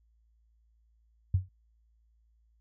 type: tone with exponential decay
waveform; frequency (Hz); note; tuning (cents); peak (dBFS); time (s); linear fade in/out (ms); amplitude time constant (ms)
sine; 92.6; F#2; +2; -19; 1.34-1.49; 5; 32
effects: added 56 Hz sine -64 dBFS peak until 2.6 s